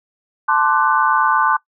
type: chord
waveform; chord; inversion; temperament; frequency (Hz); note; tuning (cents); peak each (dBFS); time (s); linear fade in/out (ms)
sine; D dominant seventh; second; equal with one note detuned; 880 / 1046.5 / 1174.7 / 1498; A5 / C6 / D6 / F#6; 0 / 0 / 0 / +21; -18; 0.48-1.57; 10
effects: noise-tail reverb RT60 0.1 s tail -20 dB re dry